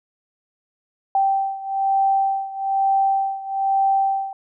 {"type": "beating tone pair", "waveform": "sine", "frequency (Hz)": [780, 781.1], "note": ["G5", "G5"], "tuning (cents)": [-9, -6], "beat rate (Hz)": 1.1, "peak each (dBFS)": [-19, -22], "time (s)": [1.15, 4.33], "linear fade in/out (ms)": 2, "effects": []}